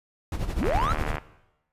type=noise with tremolo; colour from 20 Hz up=brown; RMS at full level=-25 dBFS; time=0.32-1.16 s; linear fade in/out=2 ms; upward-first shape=sine; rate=12 Hz; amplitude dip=70%
type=linear sweep; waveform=triangle; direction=up; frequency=134.8 to 1400 Hz; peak=-22 dBFS; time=0.59-0.93 s; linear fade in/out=10 ms
type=click train; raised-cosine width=0.5 ms; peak=-15 dBFS; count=43; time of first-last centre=0.63-1.183 s; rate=76 Hz
effects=noise-tail reverb RT60 0.9 s tail -17 dB re dry + resampled to 32000 Hz